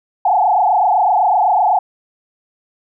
sine tone with frequency modulation, 792 Hz, G5, 18 cents sharp, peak -10 dBFS, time 0.25-1.79 s, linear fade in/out 5 ms, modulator 27.9 Hz, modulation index 3.1, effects none

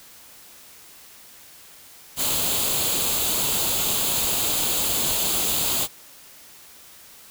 white noise with comb filter, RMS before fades -23 dBFS, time 2.16-5.88 s, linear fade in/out 50 ms, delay 0.27 ms, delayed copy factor +0.6, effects white hiss -47 dBFS RMS until 7.3 s

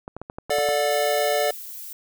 clicks, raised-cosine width 1 ms, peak -20 dBFS, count 8, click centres 0.079 / 0.166 / 0.216 / 0.299 / 0.385 / 0.496 / 0.585 / 0.688 s
square chord, D major, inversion second, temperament equal with one note detuned, 440 / 587.3 / 723.5 Hz, A4 / D5 / F#5, 0 / 0 / -39 cents, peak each -27 / -23 / -26 dBFS, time 0.5-1.51 s, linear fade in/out 5 ms
violet noise, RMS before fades -37 dBFS, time 0.91-1.93 s, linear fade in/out 2 ms
effects none

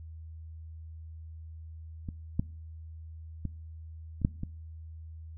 clicks, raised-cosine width 5 ms, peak -24 / -14 / -21 / -27 / -11 / -21 dBFS, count 6, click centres 2.088 / 2.395 / 3.453 / 4.217 / 4.249 / 4.434 s, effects noise-tail reverb RT60 0.5 s tail -23 dB re dry + added 80 Hz sine -42 dBFS peak until 5.37 s

